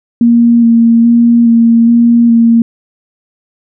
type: tone with vibrato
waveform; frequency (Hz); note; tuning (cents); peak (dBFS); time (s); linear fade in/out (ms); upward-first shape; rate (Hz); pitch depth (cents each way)
sine; 233.1; A#3; 0; -3; 0.21-2.62; 2; square; 1.2; 15
effects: none